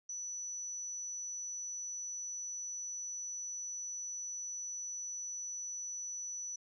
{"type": "tone", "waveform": "sine", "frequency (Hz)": 5940, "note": "F#8", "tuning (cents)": 6, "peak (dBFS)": -39, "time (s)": [0.09, 6.56], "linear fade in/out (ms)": 5, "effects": []}